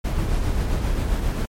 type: noise with tremolo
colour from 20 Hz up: brown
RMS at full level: -20 dBFS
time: 0.04-1.46 s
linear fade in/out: 10 ms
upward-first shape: triangle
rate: 7.5 Hz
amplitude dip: 40%
effects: MP3 64 kbps